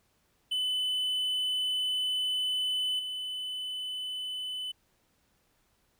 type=tone with level steps; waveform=triangle; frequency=3011 Hz; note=F#7; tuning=30 cents sharp; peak=-26 / -32 dBFS; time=0.51-4.72 s; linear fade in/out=10 ms; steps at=2.99 s; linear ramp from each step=5 ms; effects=pink hiss -71 dBFS RMS until 5.99 s